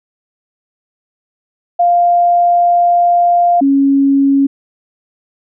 sine tone pair in turn, 698.5 / 276.1 Hz, F5 / C#4, 0 / -7 cents, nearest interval octave + major third, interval 1607 cents, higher first, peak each -7 dBFS, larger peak neither, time 1.79-3.61 / 3.61-4.47 s, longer first, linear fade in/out 10 ms, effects none

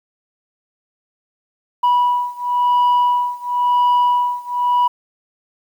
sine beating tone pair, 978 / 978.96 Hz, B5 / B5, -17 / -16 cents, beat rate 0.96 Hz, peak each -14 / -15 dBFS, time 1.83-4.88 s, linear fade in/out 10 ms, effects tanh soft clip ceiling -10 dBFS + 8-bit

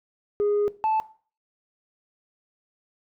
sine tone pair in turn, 412.7 / 874.5 Hz, G#4 / A5, -11 / -11 cents, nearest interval octave + minor second, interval 1300 cents, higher second, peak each -18 dBFS, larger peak neither, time 0.4-0.68 / 0.84-1 s, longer first, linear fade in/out 0 ms, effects noise-tail reverb RT60 0.4 s tail -18 dB re dry + tanh soft clip ceiling -18 dBFS

